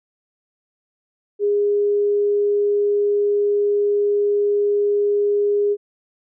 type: tone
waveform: sine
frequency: 410 Hz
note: G#4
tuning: 22 cents flat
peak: -15 dBFS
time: 1.39-5.77 s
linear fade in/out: 50 ms
effects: none